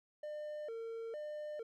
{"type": "tone with vibrato", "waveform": "triangle", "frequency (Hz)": 523.3, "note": "C5", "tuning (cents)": 0, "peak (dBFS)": -39, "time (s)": [0.23, 1.63], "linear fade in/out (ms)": 5, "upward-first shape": "square", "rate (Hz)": 1.1, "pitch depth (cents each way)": 240, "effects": []}